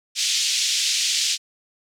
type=band-pass noise; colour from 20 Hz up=white; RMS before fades=-22 dBFS; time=0.15-1.38 s; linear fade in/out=50 ms; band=2700 to 6600 Hz; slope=24 dB/octave; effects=none